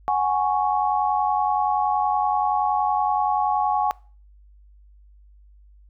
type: chord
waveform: sine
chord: F# suspended second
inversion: none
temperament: equal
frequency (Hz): 740 / 830.6 / 1108.7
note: F#5 / G#5 / C#6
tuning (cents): 0 / 0 / 0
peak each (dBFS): -24 / -21 / -25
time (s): 0.08-3.91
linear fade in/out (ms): 0
effects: noise-tail reverb RT60 0.4 s tail -23 dB re dry + added 50 Hz sine -48 dBFS peak until 5.89 s